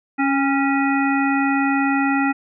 harmonic tone with a mistuned harmonic, 276.4 Hz, C#4, 5 cents flat, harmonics 1 / 3 / 5 / 7 / 9, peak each -18 / -23 / -25 / -26 / -28 dBFS, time 0.18-2.33 s, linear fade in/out 20 ms, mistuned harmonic 3, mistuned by -34 cents, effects none

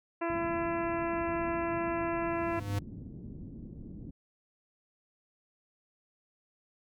harmonic tone, 336.8 Hz, E4, 37 cents sharp, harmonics 1 / 2 / 3 / 4 / 5 / 6 / 7 / 8, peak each -33 / -35 / -37 / -42 / -43 / -47 / -47 / -47 dBFS, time 0.21-2.6 s, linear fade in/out 10 ms
white low-pass noise, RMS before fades -44 dBFS, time 0.29-4.11 s, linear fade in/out 10 ms, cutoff 260 Hz, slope 24 dB/octave
square tone with exponential growth, 101.1 Hz, G#2, 46 cents flat, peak -28 dBFS, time 2.19-2.79 s, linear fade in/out 5 ms, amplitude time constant 130 ms
effects none

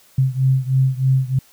sine beating tone pair, 130.81 / 134.01 Hz, C3 / C3, 0 / +42 cents, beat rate 3.2 Hz, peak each -16 / -18 dBFS, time 0.18-1.39 s, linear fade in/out 5 ms, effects white hiss -52 dBFS RMS until 1.52 s

